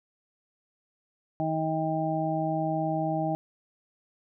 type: harmonic tone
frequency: 158.6 Hz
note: D#3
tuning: 33 cents sharp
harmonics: 1 / 2 / 4 / 5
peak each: -31 / -31 / -31 / -31 dBFS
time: 1.4-3.35 s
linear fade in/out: 0 ms
effects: none